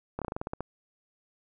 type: slowing click train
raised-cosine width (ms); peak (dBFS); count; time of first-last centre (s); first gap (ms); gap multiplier
1; -19; 10; 0.19-0.606; 27; 1.13
effects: none